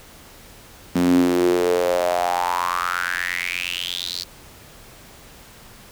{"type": "tone with high-pass filter sweep", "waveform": "sawtooth", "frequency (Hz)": 88.5, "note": "F2", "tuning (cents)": 23, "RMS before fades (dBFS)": -21, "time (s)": [0.95, 4.24], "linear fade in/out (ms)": 10, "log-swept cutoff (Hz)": [220, 4500], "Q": 6.8, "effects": ["pink hiss -45 dBFS RMS until 5.91 s"]}